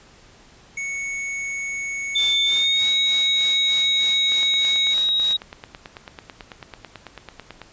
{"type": "tone", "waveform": "square", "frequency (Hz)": 2217, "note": "C#7", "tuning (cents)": 0, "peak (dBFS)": -26, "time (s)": [0.77, 4.94], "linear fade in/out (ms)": 5}
{"type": "tone with pitch glide", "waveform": "sine", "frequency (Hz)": [3550, 3805], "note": ["A7", "A#7"], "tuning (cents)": [15, 35], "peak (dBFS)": -17, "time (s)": [2.15, 5.37], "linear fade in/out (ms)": 10, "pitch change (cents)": 120, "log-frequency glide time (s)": [2.46, 2.87]}
{"type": "noise with tremolo", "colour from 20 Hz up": "white", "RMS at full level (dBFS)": -34, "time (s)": [2.18, 5.33], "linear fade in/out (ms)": 0, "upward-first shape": "sine", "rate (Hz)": 3.3, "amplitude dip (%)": 90}
{"type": "click train", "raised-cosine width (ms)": 0.3, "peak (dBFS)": -19, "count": 31, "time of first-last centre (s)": [4.32, 7.617], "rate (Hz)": 9.1}
{"effects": ["pink hiss -50 dBFS RMS until 7.72 s", "resampled to 16000 Hz"]}